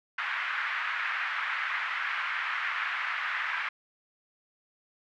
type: band-pass noise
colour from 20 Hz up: white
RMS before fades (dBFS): -32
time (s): 0.18-3.69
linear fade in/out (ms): 5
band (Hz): 1200 to 2100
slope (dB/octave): 24
effects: none